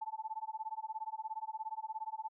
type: tone with tremolo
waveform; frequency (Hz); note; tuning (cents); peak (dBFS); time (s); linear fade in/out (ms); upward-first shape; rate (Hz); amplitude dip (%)
sine; 876; A5; -8; -35; 0.01-2.29; 10; sine; 17; 100
effects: none